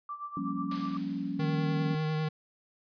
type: tone with tremolo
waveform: sine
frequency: 1171 Hz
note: D6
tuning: 5 cents flat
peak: -34 dBFS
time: 0.09-0.97 s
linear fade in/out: 2 ms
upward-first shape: sine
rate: 8.2 Hz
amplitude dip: 75%
type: chord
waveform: sine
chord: G half-diminished seventh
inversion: third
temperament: equal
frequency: 174.61 / 196 / 233.1 / 277.2 Hz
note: F3 / G3 / Bb3 / Db4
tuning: 0 / 0 / 0 / 0 cents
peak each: -38 / -37 / -40 / -34 dBFS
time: 0.37-1.95 s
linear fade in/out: 2 ms
type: noise with exponential decay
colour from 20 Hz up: white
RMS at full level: -40 dBFS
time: 0.71-2.09 s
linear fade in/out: 5 ms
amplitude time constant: 300 ms
type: tone with vibrato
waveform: square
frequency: 155.56 Hz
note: D#3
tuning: in tune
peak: -29 dBFS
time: 1.39-2.29 s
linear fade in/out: 10 ms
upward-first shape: sine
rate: 10 Hz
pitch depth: 17 cents each way
effects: resampled to 11025 Hz